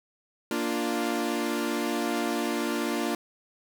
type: chord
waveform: sawtooth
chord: Bb major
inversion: none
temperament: equal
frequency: 233.1 / 293.7 / 349.2 Hz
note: Bb3 / D4 / F4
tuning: 0 / 0 / 0 cents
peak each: -27 dBFS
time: 0.51-3.15 s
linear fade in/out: 2 ms
effects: none